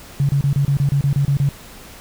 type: tone bursts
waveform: sine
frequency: 140.2 Hz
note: C#3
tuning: 20 cents sharp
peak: -13 dBFS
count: 11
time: 0.2-1.489 s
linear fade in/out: 0 ms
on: 89 ms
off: 31 ms
effects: pink hiss -40 dBFS RMS until 2 s